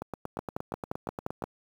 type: two click trains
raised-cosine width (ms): 1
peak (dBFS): -20 / -17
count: 13 / 7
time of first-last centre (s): 0.02-1.422 / 0.39-1.439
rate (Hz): 8.56 / 5.72
effects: high-pass 80 Hz 12 dB/octave + 8-bit